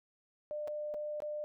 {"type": "tone with dropouts", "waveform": "sine", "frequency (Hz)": 599, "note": "D5", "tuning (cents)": 34, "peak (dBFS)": -36, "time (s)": [0.51, 1.44], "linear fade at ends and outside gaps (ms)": 0, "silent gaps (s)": [[0.675, 0.68], [0.94, 0.944], [1.203, 1.221]], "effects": []}